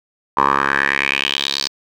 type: tone with band-pass filter sweep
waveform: 10% pulse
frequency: 69.3 Hz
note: C#2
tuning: in tune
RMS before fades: -18 dBFS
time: 0.37-1.68 s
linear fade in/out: 5 ms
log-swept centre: 1000 to 4800 Hz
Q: 4.3
effects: none